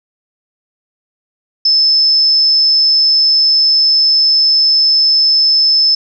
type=tone; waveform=sine; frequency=5250 Hz; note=E8; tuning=8 cents flat; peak=-7 dBFS; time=1.65-5.95 s; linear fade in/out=5 ms; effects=none